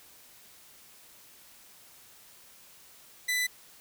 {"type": "tone", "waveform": "sawtooth", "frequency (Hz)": 1994, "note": "B6", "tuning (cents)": 16, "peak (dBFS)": -23, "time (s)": [3.28, 3.47], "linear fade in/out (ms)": 10, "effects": ["white hiss -55 dBFS RMS until 3.8 s"]}